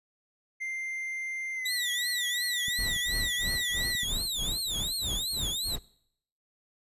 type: tone with pitch glide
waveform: triangle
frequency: 2093 to 1952.8 Hz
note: C7 to B6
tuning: 0 to -20 cents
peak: -30 dBFS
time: 0.6-4.05 s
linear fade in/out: 20 ms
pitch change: -120 cents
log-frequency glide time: 1.54-1.77 s
type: tone with vibrato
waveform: sawtooth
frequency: 3758 Hz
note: A#7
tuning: 13 cents sharp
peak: -27 dBFS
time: 1.65-5.76 s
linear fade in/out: 10 ms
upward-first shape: triangle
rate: 2.8 Hz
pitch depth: 250 cents each way
type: clicks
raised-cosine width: 5 ms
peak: -30 dBFS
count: 6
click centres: 2.683 / 2.79 / 2.963 / 3.554 / 3.951 / 4.033 s
type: noise with tremolo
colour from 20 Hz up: brown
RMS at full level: -34 dBFS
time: 2.78-5.79 s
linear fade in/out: 20 ms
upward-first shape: sine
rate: 3.1 Hz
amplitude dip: 100%
effects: noise-tail reverb RT60 0.7 s tail -22 dB re dry + resampled to 32000 Hz